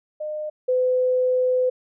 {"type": "tone pair in turn", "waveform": "sine", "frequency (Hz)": [609, 506.5], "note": ["D#5", "B4"], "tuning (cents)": [-37, 44], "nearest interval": "minor third", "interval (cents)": 319, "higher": "first", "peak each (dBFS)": [-26, -17], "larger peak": "second", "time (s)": [[0.2, 0.5], [0.68, 1.7]], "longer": "second", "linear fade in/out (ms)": 10, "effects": []}